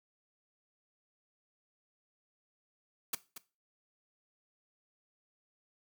white noise with echo, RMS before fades -33 dBFS, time 3.13-3.15 s, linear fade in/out 5 ms, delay 230 ms, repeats 1, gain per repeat -12 dB, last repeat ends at 3.38 s, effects noise-tail reverb RT60 0.3 s tail -17 dB re dry + high-pass 150 Hz 12 dB/octave

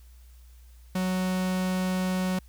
45% pulse tone, 185 Hz, F#3, in tune, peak -25 dBFS, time 0.95-2.39 s, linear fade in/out 5 ms, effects added 60 Hz sine -48 dBFS peak until 2.48 s + white hiss -63 dBFS RMS until 2.48 s

